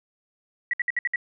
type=tone bursts; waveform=sine; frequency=1935 Hz; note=B6; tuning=36 cents flat; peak=-21 dBFS; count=6; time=0.71-1.159 s; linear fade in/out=2 ms; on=24 ms; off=61 ms; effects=none